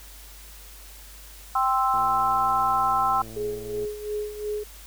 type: chord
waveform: sine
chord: C major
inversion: second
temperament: equal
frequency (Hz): 784 / 1046.5 / 1318.5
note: G5 / C6 / E6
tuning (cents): 0 / 0 / 0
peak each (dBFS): -24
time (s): 1.55-3.22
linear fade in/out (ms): 5
type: click train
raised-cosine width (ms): 2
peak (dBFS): -30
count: 213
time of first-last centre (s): 1.94-3.85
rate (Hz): 111
type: tone with tremolo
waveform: sine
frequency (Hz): 420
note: G#4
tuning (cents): +19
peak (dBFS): -25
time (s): 3.36-4.64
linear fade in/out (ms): 10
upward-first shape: sine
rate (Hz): 2.8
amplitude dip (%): 70
effects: added 50 Hz sine -45 dBFS peak until 4.86 s + white hiss -47 dBFS RMS until 4.86 s